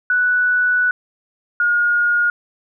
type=tone pair in turn; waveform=sine; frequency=1480 / 1431.2 Hz; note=F#6 / F6; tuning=0 / +42 cents; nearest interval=minor second; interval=58 cents; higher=first; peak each=-13 dBFS; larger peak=neither; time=0.1-0.91 / 1.6-2.3 s; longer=first; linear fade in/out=2 ms; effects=none